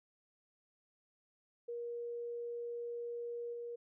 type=tone with level steps; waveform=sine; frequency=474.1 Hz; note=A#4; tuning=29 cents sharp; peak=-39 / -41 dBFS; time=1.68-3.76 s; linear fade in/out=10 ms; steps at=3.53 s; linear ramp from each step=5 ms; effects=none